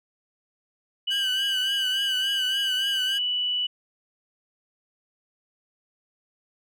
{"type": "tone", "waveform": "sine", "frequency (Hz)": 2960, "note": "F#7", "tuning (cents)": 0, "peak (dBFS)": -23, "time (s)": [1.07, 3.67], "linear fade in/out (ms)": 10}
{"type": "tone with vibrato", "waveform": "sawtooth", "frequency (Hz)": 1568, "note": "G6", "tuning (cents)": 0, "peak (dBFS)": -27, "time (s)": [1.1, 3.19], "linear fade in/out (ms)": 20, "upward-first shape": "triangle", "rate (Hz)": 3.5, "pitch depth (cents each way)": 72}
{"effects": []}